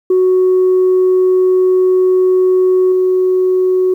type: tone with level steps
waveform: sine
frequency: 370 Hz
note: F#4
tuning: in tune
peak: -6 / -8 dBFS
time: 0.1-3.94 s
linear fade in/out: 5 ms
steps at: 2.92 s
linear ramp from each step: 2 ms
effects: tanh soft clip ceiling -5 dBFS + 8-bit